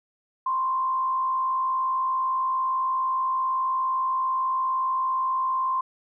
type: tone with frequency modulation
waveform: sine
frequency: 1046.5 Hz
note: C6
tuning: in tune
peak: -22 dBFS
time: 0.46-5.81 s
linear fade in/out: 5 ms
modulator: 57.6 Hz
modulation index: 0.39
effects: none